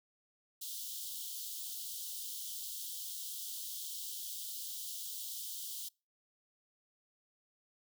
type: high-pass noise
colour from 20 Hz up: white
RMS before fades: -43 dBFS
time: 0.61-5.89 s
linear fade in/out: 10 ms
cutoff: 3000 Hz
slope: 96 dB/octave
effects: noise-tail reverb RT60 0.3 s tail -26 dB re dry